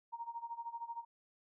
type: tone with tremolo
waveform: sine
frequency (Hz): 932.3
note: A#5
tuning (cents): 0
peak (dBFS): -38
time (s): 0.12-1.05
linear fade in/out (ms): 20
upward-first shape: sine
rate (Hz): 13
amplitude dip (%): 85
effects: none